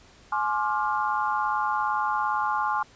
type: chord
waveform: sine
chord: D half-diminished seventh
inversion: second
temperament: just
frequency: 845.8 / 1057.2 / 1174.7 / 1409.6 Hz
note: Ab5 / C6 / D6 / F6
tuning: +31 / +18 / 0 / +16 cents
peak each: -27 / -28 / -30 / -31 dBFS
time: 0.32-2.83 s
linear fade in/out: 5 ms
effects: pink hiss -54 dBFS RMS until 2.95 s + resampled to 16000 Hz